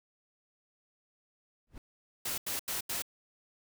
brown noise with exponential growth, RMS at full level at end -41 dBFS, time 1.67-1.78 s, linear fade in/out 1 ms, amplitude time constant 23 ms
white noise bursts, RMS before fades -35 dBFS, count 4, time 2.25-3.022 s, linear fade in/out 5 ms, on 130 ms, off 84 ms
effects none

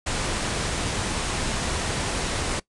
pink low-pass noise, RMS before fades -27 dBFS, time 0.06-2.6 s, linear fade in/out 10 ms, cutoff 10000 Hz, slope 96 dB/octave, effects noise-tail reverb RT60 0.1 s tail -20 dB re dry

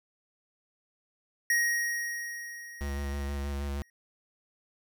square tone with exponential decay, 1883 Hz, A#6, 17 cents sharp, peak -23 dBFS, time 1.5-3.9 s, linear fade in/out 2 ms, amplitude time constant 520 ms
square tone with vibrato, 70.4 Hz, C#2, 27 cents sharp, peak -32 dBFS, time 2.81-3.82 s, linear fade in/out 0 ms, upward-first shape square, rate 6.3 Hz, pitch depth 19 cents each way
effects none

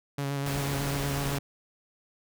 sawtooth tone with vibrato, 140 Hz, C#3, 18 cents sharp, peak -25 dBFS, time 0.18-1.39 s, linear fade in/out 5 ms, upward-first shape square, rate 8.1 Hz, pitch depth 18 cents each way
pink noise, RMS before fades -35 dBFS, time 0.46-1.38 s, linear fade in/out 2 ms
effects none

